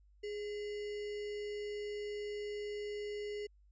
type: tone with sample-and-hold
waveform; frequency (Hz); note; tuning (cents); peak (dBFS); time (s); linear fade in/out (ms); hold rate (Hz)
sine; 415.6; G#4; +1; -38; 0.23-3.47; 10; 2450
effects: added 50 Hz sine -62 dBFS peak until 3.71 s + resampled to 16000 Hz